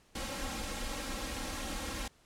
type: noise with comb filter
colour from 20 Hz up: pink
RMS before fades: -38 dBFS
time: 0.15-2.08 s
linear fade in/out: 5 ms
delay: 3.7 ms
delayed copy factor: +1
effects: pink hiss -65 dBFS RMS until 2.25 s + low-pass 10000 Hz 12 dB/octave